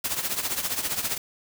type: noise with tremolo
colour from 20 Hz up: white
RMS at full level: -25 dBFS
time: 0.04-1.18 s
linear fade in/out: 5 ms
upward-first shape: triangle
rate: 15 Hz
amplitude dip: 80%
effects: none